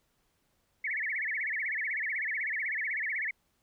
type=tone with vibrato; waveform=sine; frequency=1975.5 Hz; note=B6; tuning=in tune; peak=-30 dBFS; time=0.84-3.31 s; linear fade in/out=5 ms; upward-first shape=sine; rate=16 Hz; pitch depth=240 cents each way; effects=pink hiss -74 dBFS RMS until 3.62 s